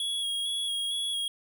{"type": "tone with vibrato", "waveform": "square", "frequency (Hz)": 3322, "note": "G#7", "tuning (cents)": 0, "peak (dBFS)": -29, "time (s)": [0, 1.28], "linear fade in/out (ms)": 2, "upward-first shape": "square", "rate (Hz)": 2.2, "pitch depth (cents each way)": 19, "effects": []}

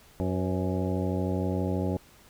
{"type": "harmonic tone with a mistuned harmonic", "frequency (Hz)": 92.5, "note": "F#2", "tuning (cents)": 0, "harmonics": [1, 2, 3, 4, 5, 6, 7, 9], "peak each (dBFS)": [-30, -31, -33, -35, -37, -37, -41, -41], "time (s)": [0.2, 1.97], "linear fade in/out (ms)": 0, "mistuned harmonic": 5, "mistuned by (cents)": 68, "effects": ["pink hiss -56 dBFS RMS until 2.29 s"]}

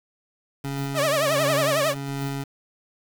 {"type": "tone with tremolo", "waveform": "25% pulse", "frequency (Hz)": 138.59, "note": "C#3", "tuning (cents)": 0, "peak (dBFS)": -22, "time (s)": [0.64, 2.44], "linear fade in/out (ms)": 5, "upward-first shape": "sine", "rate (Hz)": 1.4, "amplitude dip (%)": 50}
{"type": "tone with vibrato", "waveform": "sawtooth", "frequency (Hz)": 599, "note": "D5", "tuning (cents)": 34, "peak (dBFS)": -16, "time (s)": [0.94, 1.95], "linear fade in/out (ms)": 50, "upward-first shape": "triangle", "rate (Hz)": 11, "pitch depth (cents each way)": 170}
{"effects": ["7-bit"]}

